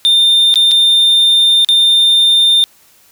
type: tone with dropouts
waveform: triangle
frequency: 3610 Hz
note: A7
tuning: 44 cents sharp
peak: -5 dBFS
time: 0.05-2.64 s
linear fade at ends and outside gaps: 0 ms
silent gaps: 0.541-0.557 / 0.712-0.716 / 1.647-1.688 s
effects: white hiss -48 dBFS RMS until 3.11 s